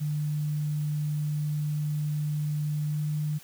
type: tone with pitch glide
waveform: sine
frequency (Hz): 150 to 151.04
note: D3 to D3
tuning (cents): +37 to +49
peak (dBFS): -26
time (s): 0-3.39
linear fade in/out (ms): 20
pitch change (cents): +12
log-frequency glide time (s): 2.83-3.13
effects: white hiss -51 dBFS RMS until 3.43 s